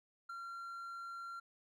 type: tone with ADSR envelope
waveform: triangle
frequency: 1374 Hz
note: F6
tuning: 29 cents flat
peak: -39 dBFS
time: 0.29-1.4 s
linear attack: 9 ms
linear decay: 4 ms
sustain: -3 dB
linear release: 9 ms
effects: none